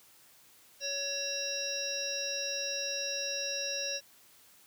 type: harmonic tone with a mistuned harmonic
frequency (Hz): 560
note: C#5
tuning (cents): +18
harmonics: 1 / 3 / 5 / 7 / 9 / 10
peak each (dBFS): -40 / -45 / -41 / -41 / -44 / -35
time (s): 0.8-4.01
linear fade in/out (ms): 50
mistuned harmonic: 5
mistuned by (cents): -42
effects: white hiss -60 dBFS RMS until 4.66 s + high-pass 60 Hz 12 dB/octave